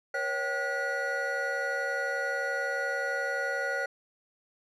triangle tone cluster, 481.5 / 553 / 772 / 1448 / 1951 Hz, B4 / C#5 / G5 / F#6 / B6, -44 / -4 / -27 / -38 / -22 cents, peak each -37 / -32 / -37 / -30 / -35 dBFS, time 0.14-3.86 s, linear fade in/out 5 ms, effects none

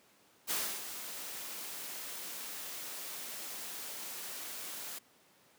white noise with ADSR envelope, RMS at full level -33 dBFS, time 0.47-4.99 s, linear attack 38 ms, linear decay 290 ms, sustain -10 dB, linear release 10 ms, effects pink hiss -65 dBFS RMS until 5.58 s + high-pass 200 Hz 12 dB/octave

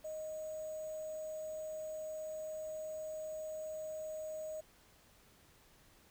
sine tone with sample-and-hold, 622.3 Hz, D#5, in tune, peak -40 dBFS, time 0.04-4.61 s, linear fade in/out 10 ms, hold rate 7350 Hz, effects pink hiss -65 dBFS RMS until 6.1 s

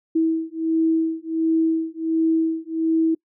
sine beating tone pair, 323.2 / 324.6 Hz, E4 / E4, -34 / -27 cents, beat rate 1.4 Hz, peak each -21 dBFS, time 0.15-3.15 s, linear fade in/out 10 ms, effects noise-tail reverb RT60 0.1 s tail -25 dB re dry

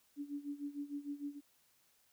sine tone with tremolo, 287.2 Hz, D4, 39 cents flat, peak -37 dBFS, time 0.16-1.41 s, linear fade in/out 50 ms, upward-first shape sine, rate 6.6 Hz, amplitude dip 85%, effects white hiss -72 dBFS RMS until 2.12 s

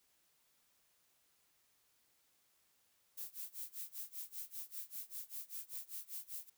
violet noise with tremolo, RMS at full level -44 dBFS, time 3.17-6.5 s, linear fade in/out 10 ms, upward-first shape sine, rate 5.1 Hz, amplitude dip 95%, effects white hiss -75 dBFS RMS until 6.57 s

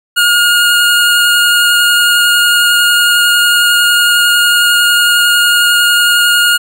25% pulse tone with vibrato, 1427 Hz, F6, 37 cents sharp, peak -3 dBFS, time 0.16-6.58 s, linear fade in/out 20 ms, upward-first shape triangle, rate 11 Hz, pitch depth 12 cents each way, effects none

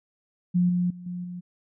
sine tone with level steps, 177.9 Hz, F3, 32 cents sharp, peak -18 / -21 / -38 / -30 / -33 dBFS, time 0.54-1.41 s, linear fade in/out 20 ms, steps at 0.69 / 0.9 / 1.06 / 1.24 s, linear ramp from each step 5 ms, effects none

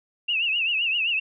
sine tone with vibrato, 2720 Hz, F7, 46 cents flat, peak -21 dBFS, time 0.28-1.2 s, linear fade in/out 10 ms, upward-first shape triangle, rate 7.7 Hz, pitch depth 140 cents each way, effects none

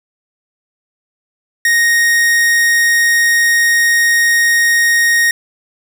45% pulse tone, 1864.7 Hz, A#6, in tune, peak -9 dBFS, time 1.65-5.31 s, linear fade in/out 2 ms, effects none

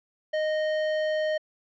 sine tone with hard clipping, 619 Hz, D#5, 9 cents flat, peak -26 dBFS, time 0.33-1.38 s, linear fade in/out 10 ms, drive 14 dB, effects low-pass 4000 Hz 12 dB/octave

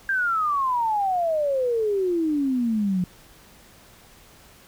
sine exponential sweep, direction down, 1609 to 176.2 Hz, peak -20 dBFS, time 0.09-3.04 s, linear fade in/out 2 ms, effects pink hiss -51 dBFS RMS until 4.67 s

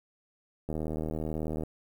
click train, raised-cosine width 2 ms, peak -21 dBFS, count 75, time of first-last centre 0.69-1.635 s, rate 78.3 Hz, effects 9-bit

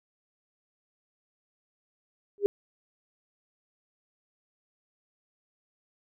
sine tone with exponential growth, 405.3 Hz, G#4, 42 cents flat, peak -14 dBFS, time 2.38-2.46 s, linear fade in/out 0 ms, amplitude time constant 16 ms, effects none

